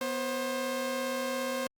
sawtooth tone pair together, 246.9 / 531.1 Hz, B3 / C5, 0 / +26 cents, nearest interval octave + minor second, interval 1326 cents, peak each -32 / -28 dBFS, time 0.01-1.67 s, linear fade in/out 2 ms, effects Opus 48 kbps

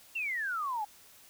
sine exponential sweep, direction down, 2794 to 807 Hz, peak -31 dBFS, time 0.15-0.85 s, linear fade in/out 10 ms, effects white hiss -57 dBFS RMS until 1.29 s

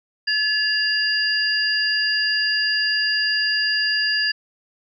sine tone cluster, 1715 / 2803 / 4805 Hz, A6 / F7 / D8, -45 / +6 / +39 cents, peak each -21 / -28 / -21 dBFS, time 0.27-4.32 s, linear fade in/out 10 ms, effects none

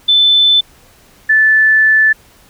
sine tone pair in turn, 3520 / 1749.9 Hz, A7 / A6, 0 / -10 cents, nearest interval octave, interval 1210 cents, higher first, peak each -6 dBFS, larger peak neither, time 0.08-0.61 / 1.29-2.13 s, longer second, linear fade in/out 10 ms, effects pink hiss -46 dBFS RMS until 2.49 s

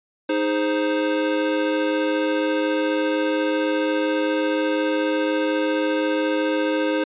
square chord, Ab major, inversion second, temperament equal, 311.1 / 415.3 / 523.3 Hz, Eb4 / Ab4 / C5, 0 / 0 / 0 cents, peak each -23 / -29 / -24 dBFS, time 0.29-7.04 s, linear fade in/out 5 ms, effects resampled to 8000 Hz

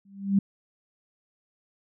sine tone with exponential growth, 197.3 Hz, G3, 11 cents sharp, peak -15 dBFS, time 0.05-0.39 s, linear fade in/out 5 ms, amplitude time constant 72 ms, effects none

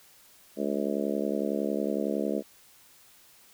harmonic tone, 70.9 Hz, C#2, 40 cents sharp, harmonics 3 / 4 / 5 / 6 / 7 / 8 / 9, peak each -32 / -33 / -34 / -35 / -35 / -36 / -37 dBFS, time 0.56-2.43 s, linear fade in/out 50 ms, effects white hiss -57 dBFS RMS until 3.53 s

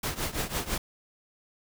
pink noise with tremolo, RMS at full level -28 dBFS, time 0.03-0.78 s, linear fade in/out 5 ms, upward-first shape triangle, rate 6 Hz, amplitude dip 90%, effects none

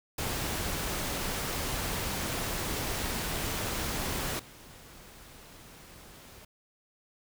pink noise with level steps, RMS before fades -33 / -51 dBFS, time 0.18-6.45 s, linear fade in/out 5 ms, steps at 4.39 s, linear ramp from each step 5 ms, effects none

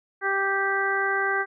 harmonic tone, 392 Hz, G4, in tune, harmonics 1 / 2 / 3 / 4 / 5, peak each -29 / -30 / -30 / -25 / -30 dBFS, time 0.21-1.46 s, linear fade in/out 50 ms, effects none

